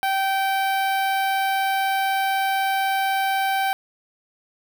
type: tone with notch filter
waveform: sawtooth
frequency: 776 Hz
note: G5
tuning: 18 cents flat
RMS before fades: -22 dBFS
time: 0.03-3.73 s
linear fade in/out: 0 ms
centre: 6900 Hz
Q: 0.73
effects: 7-bit